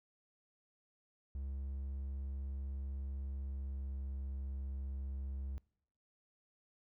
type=tone with pitch glide; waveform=triangle; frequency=68 to 67.49 Hz; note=C#2 to C#2; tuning=-33 to -46 cents; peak=-37 dBFS; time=1.35-5.58 s; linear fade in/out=0 ms; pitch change=-13 cents; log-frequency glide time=3.38-3.96 s; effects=noise-tail reverb RT60 0.7 s tail -24 dB re dry